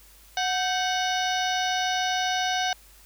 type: harmonic tone with a mistuned harmonic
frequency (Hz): 737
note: F#5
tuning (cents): -7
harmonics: 1 / 2 / 3 / 4 / 5 / 6 / 7 / 8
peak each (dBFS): -26 / -30 / -36 / -33 / -33 / -39 / -38 / -36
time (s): 0.37-2.73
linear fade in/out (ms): 2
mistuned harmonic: 2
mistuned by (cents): +89
effects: added 50 Hz sine -54 dBFS peak until 3.05 s + white hiss -54 dBFS RMS until 3.05 s